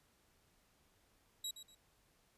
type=tone with echo; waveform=25% pulse; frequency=3862 Hz; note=B7; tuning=39 cents flat; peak=-36 dBFS; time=1.44-1.51 s; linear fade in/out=5 ms; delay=120 ms; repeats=2; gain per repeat=-11 dB; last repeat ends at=1.75 s; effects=pink hiss -73 dBFS RMS until 2.37 s + resampled to 32000 Hz